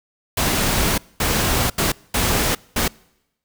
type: noise bursts at uneven times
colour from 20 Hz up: pink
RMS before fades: -19 dBFS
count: 5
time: 0.37-0.98 / 1.2-1.7 / 1.78-1.92 / 2.14-2.55 / 2.76-2.88 s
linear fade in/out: 5 ms
effects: noise-tail reverb RT60 0.9 s tail -26 dB re dry